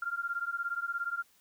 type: beating tone pair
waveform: sine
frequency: 1384 / 1401 Hz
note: F6 / F6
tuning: -16 / +5 cents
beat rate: 17 Hz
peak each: -35 / -35 dBFS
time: 0.02-1.23 s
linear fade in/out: 5 ms
effects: white hiss -66 dBFS RMS until 1.4 s